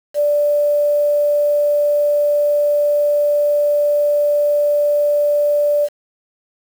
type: tone with quantisation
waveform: sine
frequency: 586 Hz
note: D5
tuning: 4 cents flat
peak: -12 dBFS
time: 0.14-5.89 s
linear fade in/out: 50 ms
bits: 6
effects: none